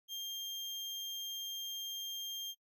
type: tone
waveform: 35% pulse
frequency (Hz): 3199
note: G7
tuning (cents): +34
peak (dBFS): -37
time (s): 0.08-2.55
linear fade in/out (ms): 50
effects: noise-tail reverb RT60 0.1 s tail -22 dB re dry